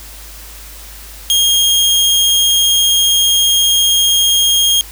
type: tone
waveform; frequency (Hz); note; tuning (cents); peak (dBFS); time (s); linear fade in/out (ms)
sawtooth; 3243; G#7; -42; -6; 1.3-4.81; 0
effects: added 52 Hz sine -34 dBFS peak until 4.91 s + white hiss -35 dBFS RMS until 4.91 s